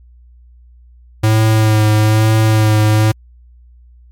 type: tone with vibrato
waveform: square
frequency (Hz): 108.6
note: A2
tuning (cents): -22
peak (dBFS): -9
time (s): 1.23-3.12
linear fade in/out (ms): 10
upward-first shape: sine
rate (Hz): 1.1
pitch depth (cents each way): 23
effects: added 60 Hz sine -40 dBFS peak until 4.11 s + MP3 96 kbps

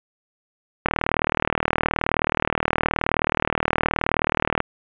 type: click train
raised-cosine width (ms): 0.5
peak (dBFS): -3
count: 147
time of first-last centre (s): 0.86-4.604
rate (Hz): 39
effects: resampled to 8000 Hz + 7-bit

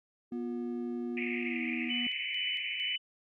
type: tone with pitch glide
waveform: sine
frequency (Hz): 354.2 to 322.9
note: F4 to E4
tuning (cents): +24 to -36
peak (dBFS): -38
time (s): 0.31-1.92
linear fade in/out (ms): 50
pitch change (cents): -160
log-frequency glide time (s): 1.41-1.63
type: tone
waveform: triangle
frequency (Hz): 242.5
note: B3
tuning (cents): -31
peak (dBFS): -33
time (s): 0.32-2.07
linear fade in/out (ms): 2
type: band-pass noise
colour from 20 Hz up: white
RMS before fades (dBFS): -38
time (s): 1.17-2.96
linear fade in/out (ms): 2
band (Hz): 2000 to 2600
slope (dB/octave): 96
type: tone with tremolo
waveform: sine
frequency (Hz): 2988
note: F#7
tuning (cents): +16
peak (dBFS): -32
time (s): 1.89-2.98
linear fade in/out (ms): 20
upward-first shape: square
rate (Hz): 2.2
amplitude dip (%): 45
effects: none

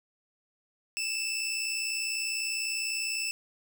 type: tone pair together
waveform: 20% pulse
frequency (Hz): 2624 / 2684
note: E7 / E7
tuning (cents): -9 / +31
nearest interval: unison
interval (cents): 40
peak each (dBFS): -27 / -30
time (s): 0.97-3.31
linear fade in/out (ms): 0
effects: none

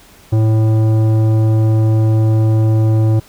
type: tone with tanh clipping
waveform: sine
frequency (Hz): 110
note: A2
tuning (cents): 0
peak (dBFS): -11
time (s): 0.32-3.2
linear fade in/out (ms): 10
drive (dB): 13
effects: pink hiss -44 dBFS RMS until 3.28 s

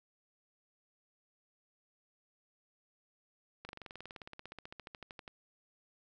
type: slowing click train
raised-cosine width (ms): 0.3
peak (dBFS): -30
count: 28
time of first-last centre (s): 3.65-5.278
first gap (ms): 40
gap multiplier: 1.03
effects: none

